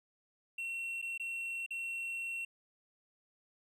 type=tone with dropouts; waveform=triangle; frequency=2721 Hz; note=F7; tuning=46 cents flat; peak=-35 dBFS; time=0.58-2.45 s; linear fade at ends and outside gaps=5 ms; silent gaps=1.017-1.024 / 1.178-1.197 / 1.663-1.706 s; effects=none